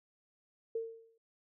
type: tone with exponential decay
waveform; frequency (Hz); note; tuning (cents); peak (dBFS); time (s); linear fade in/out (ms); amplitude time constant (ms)
sine; 454; A#4; -46; -31; 0.75-1.18; 5; 92
effects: none

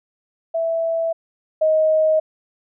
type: tone pair in turn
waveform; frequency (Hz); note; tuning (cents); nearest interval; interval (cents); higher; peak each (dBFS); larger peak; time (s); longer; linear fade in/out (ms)
sine; 659.3 / 627.5; E5 / D#5; 0 / +15; minor second; 85; first; -18 / -13; second; 0.54-1.13 / 1.61-2.2; neither; 10
effects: none

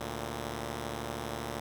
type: tone pair together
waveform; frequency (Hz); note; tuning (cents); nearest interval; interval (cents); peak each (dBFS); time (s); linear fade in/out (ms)
5% pulse; 72.7 / 115.4; D2 / A#2; -17 / -17; minor sixth; 800; -27; 0-1.6; 5
effects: none

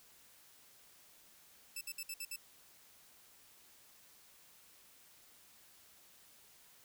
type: tone bursts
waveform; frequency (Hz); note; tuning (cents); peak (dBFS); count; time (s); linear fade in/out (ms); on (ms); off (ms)
10% pulse; 2637; E7; 0; -32; 6; 1.76-2.361; 5; 51; 59
effects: white hiss -63 dBFS RMS until 6.84 s

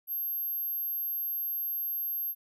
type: tone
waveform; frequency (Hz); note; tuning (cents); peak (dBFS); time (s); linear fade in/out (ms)
sine; 12520; G9; -3; -30; 0.07-2.35; 50
effects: none

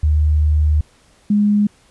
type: tone pair in turn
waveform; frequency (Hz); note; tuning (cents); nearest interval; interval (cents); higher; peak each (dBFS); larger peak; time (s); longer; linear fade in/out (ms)
sine; 75.9 / 206.9; D#2 / G#3; -42 / -6; octave + perfect fourth; 1736; second; -11; neither; 0.03-0.81 / 1.3-1.67; first; 5
effects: pink hiss -53 dBFS RMS until 1.9 s + resampled to 24000 Hz

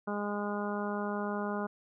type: harmonic tone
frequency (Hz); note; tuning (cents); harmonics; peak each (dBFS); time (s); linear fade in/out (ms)
205.6; G#3; -17; 1 / 2 / 3 / 4 / 5 / 6 / 7; -35 / -38 / -40 / -41 / -42 / -43 / -43; 0.07-1.67; 10
effects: none

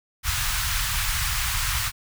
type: band-stop noise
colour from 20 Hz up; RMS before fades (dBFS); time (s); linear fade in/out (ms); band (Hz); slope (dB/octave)
pink; -25; 0.23-1.92; 50; 110 to 1100; 24
effects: none

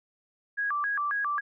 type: tone with vibrato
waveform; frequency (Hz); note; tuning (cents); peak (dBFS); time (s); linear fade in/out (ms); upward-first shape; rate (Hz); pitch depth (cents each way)
sine; 1389; F6; -10; -26; 0.57-1.41; 20; square; 3.7; 300
effects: none

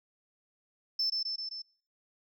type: tone with echo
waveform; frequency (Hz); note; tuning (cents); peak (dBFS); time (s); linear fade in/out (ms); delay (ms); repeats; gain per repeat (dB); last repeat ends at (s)
sine; 5290; E8; +5; -26; 0.99-1.1; 5; 130; 4; -3; 1.62
effects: noise-tail reverb RT60 0.5 s tail -25 dB re dry + tanh soft clip ceiling -23 dBFS

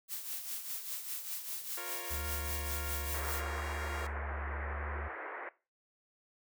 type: noise with tremolo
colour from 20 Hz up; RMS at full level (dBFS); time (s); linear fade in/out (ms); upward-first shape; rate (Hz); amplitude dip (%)
blue; -38; 0.08-3.43; 50; triangle; 5; 65
type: chord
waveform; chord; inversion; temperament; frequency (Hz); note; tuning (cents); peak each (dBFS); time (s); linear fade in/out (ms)
10% pulse; Bb minor; second; equal; 349.2 / 466.2 / 554.4; F4 / Bb4 / Db5; 0 / 0 / 0; -38 / -38 / -39; 1.77-4.07; 5
type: tone with vibrato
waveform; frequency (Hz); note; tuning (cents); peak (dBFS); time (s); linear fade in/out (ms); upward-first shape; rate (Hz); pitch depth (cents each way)
triangle; 72.5; D2; -22; -36; 2.1-5.09; 20; sine; 0.75; 21
type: band-pass noise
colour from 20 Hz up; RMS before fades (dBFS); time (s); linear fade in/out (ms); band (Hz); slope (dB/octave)
white; -43; 3.14-5.49; 2; 330 to 2000; 48
effects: noise-tail reverb RT60 0.3 s tail -18 dB re dry

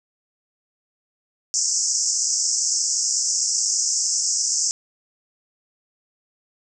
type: band-pass noise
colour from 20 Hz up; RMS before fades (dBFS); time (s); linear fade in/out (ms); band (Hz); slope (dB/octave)
pink; -22; 1.54-4.71; 0; 5200 to 7800; 96
effects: none

